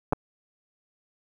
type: clicks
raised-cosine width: 1 ms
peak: -10 dBFS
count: 2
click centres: 0.125 / 0.132 s
effects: 8-bit